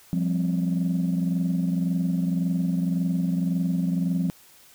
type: chord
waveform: sine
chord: F suspended second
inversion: none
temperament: just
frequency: 174.61 / 196.44 / 261.9 Hz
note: F3 / G3 / C4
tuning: 0 / +4 / +2 cents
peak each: -22 / -28 / -28 dBFS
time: 0.13-4.3 s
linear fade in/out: 0 ms
effects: tanh soft clip ceiling -16 dBFS + white hiss -53 dBFS RMS until 4.74 s